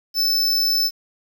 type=tone; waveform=square; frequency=5274 Hz; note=E8; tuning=in tune; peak=-17 dBFS; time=0.14-0.91 s; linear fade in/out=50 ms; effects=8-bit